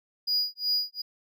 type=tone with tremolo; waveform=triangle; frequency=4900 Hz; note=D#8; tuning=27 cents flat; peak=-21 dBFS; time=0.27-1.02 s; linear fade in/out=10 ms; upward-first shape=sine; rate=2.7 Hz; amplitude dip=100%; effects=none